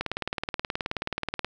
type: click train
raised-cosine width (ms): 0.3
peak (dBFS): -12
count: 28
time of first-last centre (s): 0.01-1.446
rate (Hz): 18.8
effects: none